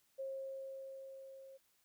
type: tone with level ramp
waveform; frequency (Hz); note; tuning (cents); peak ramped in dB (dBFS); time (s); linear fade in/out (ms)
sine; 537; C5; +45; -39 to -53; 0.18-1.58; 20
effects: white hiss -75 dBFS RMS until 1.84 s